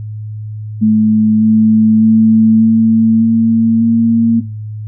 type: tone with pitch steps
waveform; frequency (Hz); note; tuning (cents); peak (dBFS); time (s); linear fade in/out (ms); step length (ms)
sine; 216.3 / 218.8 / 221.4 / 223.9 / 226.5 / 229.2; A3 / A3 / A3 / A3 / A#3 / A#3; -29 / -9 / +11 / +30 / -50 / -29; -6; 0.81-4.41; 20; 600
effects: noise-tail reverb RT60 0.4 s tail -18 dB re dry + added 107 Hz sine -21 dBFS peak until 4.87 s